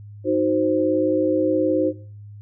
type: chord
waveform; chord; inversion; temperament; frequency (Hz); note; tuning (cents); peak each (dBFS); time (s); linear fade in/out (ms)
sine; C diminished; first; equal; 311.1 / 370 / 523.3; Eb4 / Gb4 / C5; 0 / 0 / 0; -21 / -22 / -21; 0.24-1.93; 50
effects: noise-tail reverb RT60 0.4 s tail -17 dB re dry + added 103 Hz sine -37 dBFS peak until 2.41 s